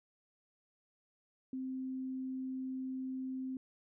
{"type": "tone", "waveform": "sine", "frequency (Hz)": 260.7, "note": "C4", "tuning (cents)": -6, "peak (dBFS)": -37, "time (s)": [1.53, 3.57], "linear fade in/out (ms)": 2, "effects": []}